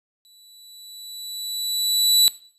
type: tone with exponential growth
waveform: sawtooth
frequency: 3951 Hz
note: B7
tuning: in tune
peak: -8 dBFS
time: 0.25-2.28 s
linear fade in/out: 0 ms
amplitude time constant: 440 ms
effects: noise-tail reverb RT60 0.5 s tail -18 dB re dry + resampled to 32000 Hz